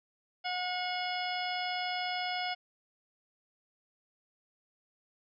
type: harmonic tone with a mistuned harmonic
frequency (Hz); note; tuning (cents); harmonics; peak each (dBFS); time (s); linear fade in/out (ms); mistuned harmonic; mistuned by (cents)
726; F#5; -33; 1 / 2 / 3 / 4 / 5 / 6 / 7; -35 / -41 / -39 / -41 / -44 / -47 / -42; 0.44-2.55; 20; 5; -110
effects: none